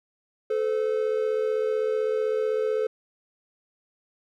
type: tone pair together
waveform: triangle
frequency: 435.6 / 511.4 Hz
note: A4 / C5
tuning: -17 / -40 cents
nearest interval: minor third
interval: 277 cents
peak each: -22 / -26 dBFS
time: 0.5-2.87 s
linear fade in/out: 5 ms
effects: none